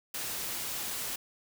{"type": "noise", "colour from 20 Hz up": "white", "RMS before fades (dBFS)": -36, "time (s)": [0.14, 1.16], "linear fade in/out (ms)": 5, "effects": []}